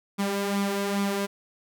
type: tone with flanger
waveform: sawtooth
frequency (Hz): 199.7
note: G3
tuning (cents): +32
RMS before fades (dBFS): -27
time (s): 0.18-1.27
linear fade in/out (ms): 20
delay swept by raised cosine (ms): 0.85 to 3.15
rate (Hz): 2.4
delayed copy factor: +0.55
effects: none